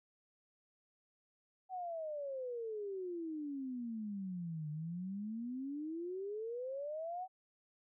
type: exponential two-way sweep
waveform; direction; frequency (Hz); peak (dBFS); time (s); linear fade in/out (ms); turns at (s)
sine; down then up; 761 to 148.9 to 761; -39; 1.69-7.28; 50; 4.7
effects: none